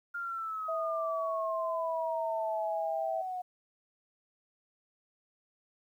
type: exponential sweep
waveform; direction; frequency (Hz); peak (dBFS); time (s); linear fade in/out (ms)
sine; down; 1409 to 724; -34; 0.14-3.42; 10
type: tone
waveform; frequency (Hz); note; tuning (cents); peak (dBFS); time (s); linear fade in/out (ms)
sine; 652; E5; -19; -32; 0.68-3.22; 10
effects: 11-bit